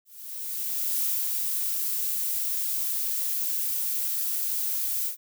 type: noise with ADSR envelope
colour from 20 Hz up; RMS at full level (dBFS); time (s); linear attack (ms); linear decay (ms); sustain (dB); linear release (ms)
violet; -26; 0.05-5.17; 980; 230; -2; 110
effects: none